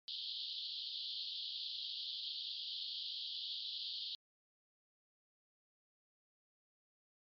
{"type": "band-pass noise", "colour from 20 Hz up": "pink", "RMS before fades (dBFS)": -44, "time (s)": [0.08, 4.15], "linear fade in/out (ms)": 0, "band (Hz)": [3100, 4700], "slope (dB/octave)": 96, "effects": ["MP3 96 kbps"]}